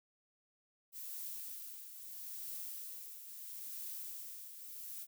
violet noise with tremolo, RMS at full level -44 dBFS, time 0.92-5.07 s, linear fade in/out 50 ms, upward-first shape triangle, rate 0.76 Hz, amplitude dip 60%, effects none

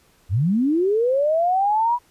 sine linear sweep, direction up, 77.78 to 985 Hz, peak -16 dBFS, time 0.29-1.99 s, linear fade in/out 50 ms, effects pink hiss -58 dBFS RMS until 2.1 s + resampled to 32000 Hz

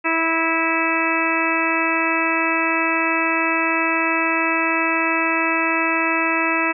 harmonic tone, 327 Hz, E4, 14 cents flat, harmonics 1 / 2 / 3 / 4 / 5 / 6 / 7 / 8, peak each -24 / -28 / -25 / -25 / -28 / -25 / -27 / -23 dBFS, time 0.04-6.73 s, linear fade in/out 20 ms, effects none

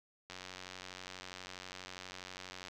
click train, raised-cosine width 0.2 ms, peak -28 dBFS, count 221, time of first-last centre 0.3-2.684 s, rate 92.3 Hz, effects none

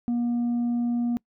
sine tone with tanh clipping, 238.9 Hz, A#3, 43 cents sharp, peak -23 dBFS, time 0.08-1.17 s, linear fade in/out 0 ms, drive 2 dB, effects noise-tail reverb RT60 0.1 s tail -25 dB re dry

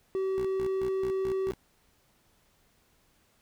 triangle tone, 382.2 Hz, G4, 44 cents flat, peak -25 dBFS, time 0.15-1.51 s, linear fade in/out 0 ms
10% pulse tone bursts, 61.74 Hz, B1, in tune, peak -32 dBFS, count 6, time 0.38-1.538 s, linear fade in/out 0 ms, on 68 ms, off 150 ms
effects pink hiss -67 dBFS RMS until 3.41 s

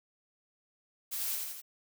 blue noise with echo, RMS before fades -36 dBFS, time 1.11-1.37 s, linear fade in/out 20 ms, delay 83 ms, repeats 3, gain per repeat -3 dB, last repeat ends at 1.619 s, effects none

